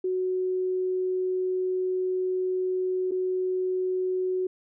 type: tone with dropouts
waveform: sine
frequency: 370 Hz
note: F#4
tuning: in tune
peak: -24 dBFS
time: 0.04-4.47 s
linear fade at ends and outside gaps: 5 ms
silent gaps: 3.111-3.117 s
effects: none